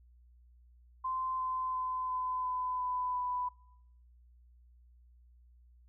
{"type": "tone with pitch steps", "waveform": "sine", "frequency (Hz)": [1036, 1028.8, 1021.7, 1014.7, 1007.7, 1000.7, 993.8], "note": ["C6", "C6", "C6", "B5", "B5", "B5", "B5"], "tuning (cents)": [-17, -30, -42, 47, 35, 23, 11], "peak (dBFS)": -32, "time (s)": [1.04, 3.49], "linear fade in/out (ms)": 10, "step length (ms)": 350, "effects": ["noise-tail reverb RT60 0.8 s tail -23 dB re dry", "added 60 Hz sine -58 dBFS peak until 5.88 s"]}